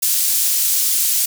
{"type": "high-pass noise", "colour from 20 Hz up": "pink", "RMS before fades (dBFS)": -17, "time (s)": [0.02, 1.26], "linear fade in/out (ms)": 10, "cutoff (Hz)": 7100, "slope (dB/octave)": 12, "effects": []}